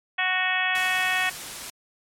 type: harmonic tone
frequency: 370 Hz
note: F#4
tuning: in tune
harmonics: 2 / 3 / 4 / 5 / 6 / 7 / 8 / 9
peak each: -30 / -33 / -31 / -25 / -31 / -28 / -37 / -33 dBFS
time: 0.18-1.3 s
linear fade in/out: 10 ms
type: noise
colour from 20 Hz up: white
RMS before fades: -35 dBFS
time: 0.75-1.7 s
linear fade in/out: 2 ms
effects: low-pass 11000 Hz 12 dB/octave + MP3 96 kbps